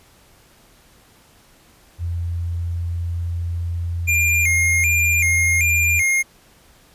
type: tone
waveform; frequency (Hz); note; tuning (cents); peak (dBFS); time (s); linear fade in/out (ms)
sine; 85.6; F2; -34; -21; 1.98-6.03; 50
type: tone with vibrato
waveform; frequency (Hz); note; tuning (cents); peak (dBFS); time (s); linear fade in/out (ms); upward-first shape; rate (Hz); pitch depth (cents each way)
square; 2263; C#7; +35; -16; 4.07-6.23; 20; square; 1.3; 100
effects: pink hiss -52 dBFS RMS until 6.94 s + resampled to 32000 Hz